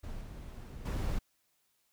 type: noise with level steps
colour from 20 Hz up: brown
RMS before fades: -42 / -45 / -33 dBFS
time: 0.03-1.19 s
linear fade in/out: 10 ms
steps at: 0.21 / 0.85 s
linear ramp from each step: 10 ms
effects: white hiss -75 dBFS RMS until 1.92 s